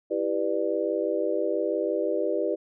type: chord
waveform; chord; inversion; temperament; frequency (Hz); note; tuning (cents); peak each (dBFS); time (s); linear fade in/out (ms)
sine; E minor seventh; none; just; 329.6 / 395.6 / 494.4 / 593.3; E4 / G4 / B4 / D5; 0 / +16 / +2 / +18; -30 / -29 / -29 / -29; 0.1-2.56; 20
effects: none